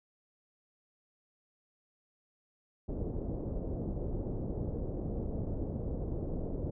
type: low-pass noise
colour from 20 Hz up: pink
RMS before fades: -36 dBFS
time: 2.88-6.71 s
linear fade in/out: 10 ms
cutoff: 530 Hz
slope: 24 dB/octave
effects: none